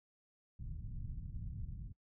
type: low-pass noise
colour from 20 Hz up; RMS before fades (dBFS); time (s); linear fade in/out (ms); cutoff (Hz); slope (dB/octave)
pink; -44; 0.59-1.93; 10; 150; 24
effects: noise-tail reverb RT60 0.1 s tail -24 dB re dry